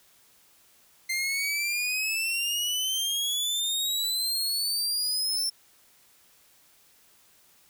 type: exponential sweep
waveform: sawtooth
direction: up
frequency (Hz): 2088 to 5400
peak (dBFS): -23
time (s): 1.09-5.5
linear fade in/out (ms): 10
effects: white hiss -60 dBFS RMS until 7.69 s